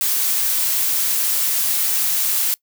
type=noise; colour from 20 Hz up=blue; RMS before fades=-19 dBFS; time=0.01-2.54 s; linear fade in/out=0 ms; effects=noise-tail reverb RT60 0.1 s tail -23 dB re dry